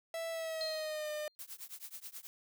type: tone with pitch glide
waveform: 45% pulse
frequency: 659.3 to 604.6 Hz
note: E5 to D#5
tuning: 0 to -50 cents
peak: -37 dBFS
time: 0.14-1.28 s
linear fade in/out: 2 ms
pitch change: -150 cents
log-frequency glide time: 0.3-1.1 s
type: tone with exponential decay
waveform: sine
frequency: 4201 Hz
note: C8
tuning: 6 cents sharp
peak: -35 dBFS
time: 0.61-1.35 s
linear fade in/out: 0 ms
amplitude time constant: 160 ms
type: noise with tremolo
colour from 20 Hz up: blue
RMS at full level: -44 dBFS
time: 1.39-2.27 s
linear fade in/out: 0 ms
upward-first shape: triangle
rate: 9.3 Hz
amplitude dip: 100%
effects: none